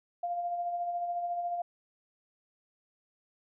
sine tone with tremolo, 698.5 Hz, F5, in tune, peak -29 dBFS, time 0.23-1.62 s, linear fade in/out 5 ms, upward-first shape sine, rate 14 Hz, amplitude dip 40%, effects none

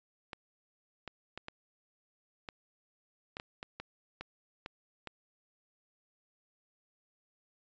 clicks, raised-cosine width 0.3 ms, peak -25 dBFS, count 12, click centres 0.332 / 1.077 / 1.376 / 1.484 / 2.488 / 3.369 / 3.399 / 3.629 / 3.8 / 4.21 / 4.661 / 5.073 s, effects resampled to 16000 Hz

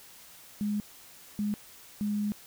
sine tone bursts at uneven times, 207.7 Hz, G#3, in tune, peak -27 dBFS, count 3, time 0.61-0.8 / 1.39-1.54 / 2.01-2.32 s, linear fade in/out 0 ms, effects white hiss -52 dBFS RMS until 2.46 s

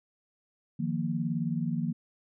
sine chord, Eb suspended second, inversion none, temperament equal, 155.56 / 174.61 / 233.1 Hz, Eb3 / F3 / Bb3, 0 / 0 / 0 cents, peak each -32 dBFS, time 0.79-1.93 s, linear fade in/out 10 ms, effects none

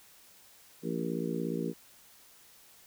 harmonic tone with a mistuned harmonic, 57 Hz, A#1, 38 cents flat, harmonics 3 / 4 / 5 / 6 / 7 / 8, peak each -36 / -37 / -38 / -39 / -39 / -40 dBFS, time 0.82-1.74 s, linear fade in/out 50 ms, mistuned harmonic 8, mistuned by +50 cents, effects white hiss -58 dBFS RMS until 2.86 s

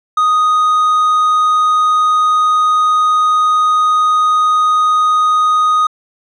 triangle tone, 1244.5 Hz, D#6, in tune, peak -7 dBFS, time 0.17-5.87 s, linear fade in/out 5 ms, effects resampled to 22050 Hz

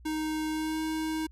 square tone with pitch glide, 311.1 to 315.4 Hz, D#4 to D#4, 0 to +24 cents, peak -30 dBFS, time 0.05-1.27 s, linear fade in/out 10 ms, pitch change +24 cents, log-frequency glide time 0.49-0.82 s, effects added 60 Hz sine -49 dBFS peak until 1.31 s + resampled to 32000 Hz

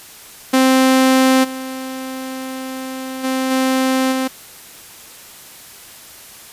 sawtooth tone with level steps, 261.6 Hz, C4, in tune, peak -6 / -21 / -13 / -10 / -13 dBFS, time 0.53-4.28 s, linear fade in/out 10 ms, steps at 1.43 / 3.23 / 3.5 / 4.11 s, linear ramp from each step 20 ms, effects white hiss -39 dBFS RMS until 6.52 s + resampled to 32000 Hz

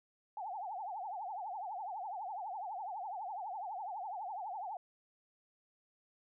sine tone with vibrato, 794 Hz, G5, 22 cents sharp, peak -39 dBFS, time 0.37-4.77 s, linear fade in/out 2 ms, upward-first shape triangle, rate 12 Hz, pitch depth 240 cents each way, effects none

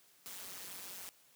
white noise with amplitude modulation, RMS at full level -44 dBFS, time 0.26-1.09 s, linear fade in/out 0 ms, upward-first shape sine, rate 186 Hz, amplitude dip 80%, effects white hiss -66 dBFS RMS until 1.35 s + high-pass 100 Hz 12 dB/octave

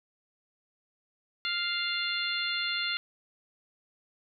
harmonic tone, 698.5 Hz, F5, in tune, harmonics 2 / 3 / 4 / 5 / 6, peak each -35 / -35 / -35 / -35 / -35 dBFS, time 1.45-2.97 s, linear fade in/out 0 ms, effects none

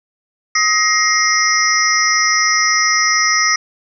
sine tone cluster, 1265 / 1888 / 2101 / 5180 / 5800 Hz, D#6 / A#6 / C7 / E8 / F#8, +28 / +22 / +7 / -31 / -35 cents, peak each -18 dBFS, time 0.55-3.56 s, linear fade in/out 5 ms, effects none

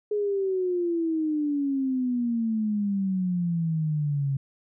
sine exponential sweep, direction down, 421.9 to 135.6 Hz, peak -23 dBFS, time 0.11-4.37 s, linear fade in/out 5 ms, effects none

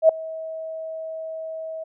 sine tone with ADSR envelope, 642 Hz, E5, 46 cents flat, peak -7 dBFS, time 0.02-1.84 s, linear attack 71 ms, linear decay 3 ms, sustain -22 dB, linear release 10 ms, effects none

